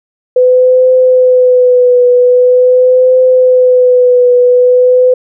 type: tone with vibrato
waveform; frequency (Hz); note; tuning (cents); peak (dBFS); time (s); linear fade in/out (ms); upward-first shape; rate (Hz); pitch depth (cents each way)
sine; 502; B4; +28; -3; 0.36-5.14; 5; triangle; 0.44; 35
effects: none